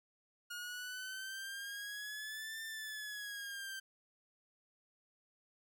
sawtooth exponential two-way sweep, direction up then down, 1429 to 1791 to 1561 Hz, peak -39 dBFS, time 0.5-3.8 s, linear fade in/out 10 ms, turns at 2.63 s, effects none

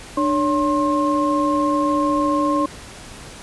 sine tone cluster, 297.7 / 563 / 1064 Hz, D4 / C#5 / C6, +24 / +27 / +29 cents, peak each -19 / -23 / -20 dBFS, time 0.17-2.66 s, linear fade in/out 5 ms, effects pink hiss -38 dBFS RMS until 3.42 s + resampled to 24000 Hz

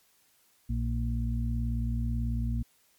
harmonic tone, 58.27 Hz, A#1, in tune, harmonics 1 / 2 / 4, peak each -29 / -32 / -35 dBFS, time 0.69-2.63 s, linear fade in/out 10 ms, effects white hiss -66 dBFS RMS until 2.98 s + MP3 96 kbps

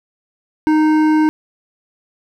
sine tone with hard clipping, 309.6 Hz, D#4, 9 cents flat, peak -12 dBFS, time 0.67-1.29 s, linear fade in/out 0 ms, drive 11 dB, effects none

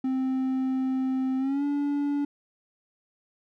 triangle tone with pitch glide, 261.6 to 286.9 Hz, C4 to D4, 0 to -40 cents, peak -22 dBFS, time 0.04-2.25 s, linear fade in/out 5 ms, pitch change +160 cents, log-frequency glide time 1.38-1.64 s, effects none

